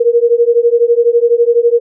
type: beating tone pair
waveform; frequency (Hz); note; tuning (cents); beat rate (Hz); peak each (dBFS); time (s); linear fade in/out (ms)
sine; 466.2 / 478.2; A#4 / A#4; 0 / +44; 12; -10; 0-1.8; 10
effects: none